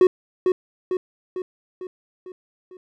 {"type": "tone with echo", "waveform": "triangle", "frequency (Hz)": 368.4, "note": "F#4", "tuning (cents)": -7, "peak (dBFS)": -8, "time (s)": [0.01, 0.07], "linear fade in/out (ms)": 2, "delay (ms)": 450, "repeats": 6, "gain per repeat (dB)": -5, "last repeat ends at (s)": 2.77, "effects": []}